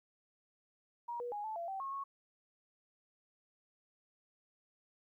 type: tone with pitch steps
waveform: sine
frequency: 949 / 484 / 827 / 872 / 681 / 773 / 1087 / 1101 Hz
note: A#5 / B4 / G#5 / A5 / F5 / G5 / C#6 / C#6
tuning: +31 / -35 / -8 / -16 / -44 / -24 / -34 / -12 cents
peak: -38 dBFS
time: 1.08-2.04 s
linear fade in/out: 10 ms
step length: 120 ms
effects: 13-bit